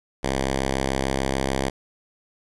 5% pulse tone, 66.8 Hz, C2, 36 cents sharp, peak -11 dBFS, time 0.23-1.7 s, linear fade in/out 10 ms, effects resampled to 24000 Hz

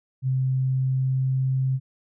sine tone with pitch glide, 130.81 to 131.8 Hz, C3 to C3, 0 to +13 cents, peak -20 dBFS, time 0.22-1.8 s, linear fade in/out 50 ms, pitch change +13 cents, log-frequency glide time 0.4-1.56 s, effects none

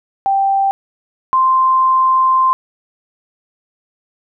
sine tone pair in turn, 784 / 1044.3 Hz, G5 / C6, 0 / -4 cents, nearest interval perfect fourth, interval 496 cents, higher second, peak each -11 / -9 dBFS, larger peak second, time 0.26-0.71 / 1.33-2.53 s, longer second, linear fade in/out 0 ms, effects none

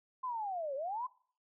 sine linear two-way sweep, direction down then up, 1046.5 to 523.3 to 1046.5 Hz, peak -35 dBFS, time 0.23-1.07 s, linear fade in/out 10 ms, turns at 0.75 s, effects noise-tail reverb RT60 0.5 s tail -22 dB re dry

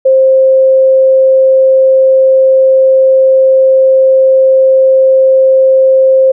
sine tone, 528 Hz, C5, 16 cents sharp, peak -3 dBFS, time 0.05-6.32 s, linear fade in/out 10 ms, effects none

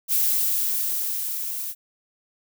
violet noise with level ramp, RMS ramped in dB -20 to -31 dBFS, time 0.08-1.75 s, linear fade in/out 50 ms, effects none

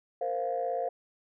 sine chord, Bb suspended second, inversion none, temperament equal, 466.2 / 523.3 / 698.5 Hz, Bb4 / C5 / F5, 0 / 0 / 0 cents, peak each -35 / -32 / -31 dBFS, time 0.21-0.89 s, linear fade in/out 5 ms, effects tanh soft clip ceiling -21 dBFS

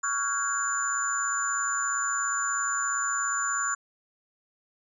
sine tone cluster, 1125 / 1383 / 1500 / 1631 / 7030 Hz, C#6 / F6 / F#6 / G#6 / A8, +25 / -17 / +23 / -32 / -2 cents, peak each -31 / -31 / -36 / -36 / -30 dBFS, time 0.03-3.75 s, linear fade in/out 10 ms, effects none

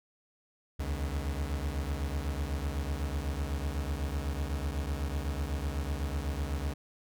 40% pulse beating tone pair, 69.3 / 77.3 Hz, C#2 / D#2, 0 / -11 cents, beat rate 8 Hz, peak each -32 / -35 dBFS, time 0.79-6.74 s, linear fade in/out 10 ms, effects none

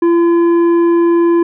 sine tone with tanh clipping, 340.2 Hz, F4, 45 cents flat, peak -9 dBFS, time 0.02-1.43 s, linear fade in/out 5 ms, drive 8 dB, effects none

